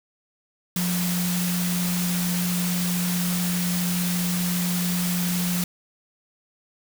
sine tone in noise, 177.6 Hz, F3, 29 cents sharp, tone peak -23 dBFS, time 0.76-5.64 s, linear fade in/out 2 ms, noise white, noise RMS -29 dBFS, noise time 0.76-5.64 s, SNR +3 dB, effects none

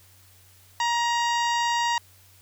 harmonic tone, 944 Hz, A#5, 22 cents sharp, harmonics 1 / 2 / 3 / 4 / 5 / 6 / 7 / 8, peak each -23 / -29 / -33 / -35 / -37 / -39 / -40 / -41 dBFS, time 0.8-1.98 s, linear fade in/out 2 ms, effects added 93 Hz sine -56 dBFS peak until 2.41 s + white hiss -56 dBFS RMS until 2.41 s

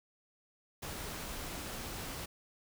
pink noise, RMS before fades -42 dBFS, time 0.82-2.26 s, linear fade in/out 10 ms, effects none

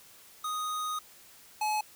square tone pair in turn, 1245 / 851.9 Hz, D#6 / G#5, +1 / +44 cents, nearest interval perfect fifth, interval 657 cents, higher first, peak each -32 / -28 dBFS, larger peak second, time 0.44-0.99 / 1.61-1.81 s, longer first, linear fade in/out 5 ms, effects white hiss -55 dBFS RMS until 1.95 s

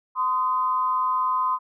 sine tone pair together, 1028 / 1243.9 Hz, C6 / D#6, -31 / -1 cents, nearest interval minor third, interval 330 cents, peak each -21 / -27 dBFS, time 0.15-1.59 s, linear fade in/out 50 ms, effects none

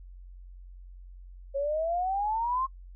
sine exponential sweep, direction up, 544 to 1075 Hz, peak -26 dBFS, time 1.54-2.67 s, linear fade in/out 20 ms, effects noise-tail reverb RT60 0.1 s tail -22 dB re dry + added 45 Hz sine -44 dBFS peak until 2.95 s

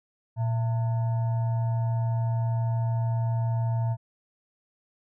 sine tone with frequency modulation, 116.54 Hz, A#2, in tune, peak -23 dBFS, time 0.36-3.97 s, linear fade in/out 50 ms, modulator 787 Hz, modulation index 0.31, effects none

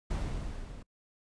brown noise with level ramp, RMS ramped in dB -31 to -45 dBFS, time 0.1-0.83 s, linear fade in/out 10 ms, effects noise-tail reverb RT60 0.1 s tail -24 dB re dry + resampled to 22050 Hz

